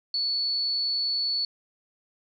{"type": "tone", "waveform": "sine", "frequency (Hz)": 4435, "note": "C#8", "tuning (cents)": 0, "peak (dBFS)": -24, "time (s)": [0.14, 1.45], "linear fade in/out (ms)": 2, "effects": []}